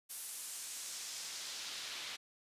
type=noise with band-pass filter sweep; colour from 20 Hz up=pink; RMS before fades=-45 dBFS; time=0.09-2.17 s; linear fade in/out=20 ms; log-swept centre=11000 to 3400 Hz; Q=1.2; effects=resampled to 32000 Hz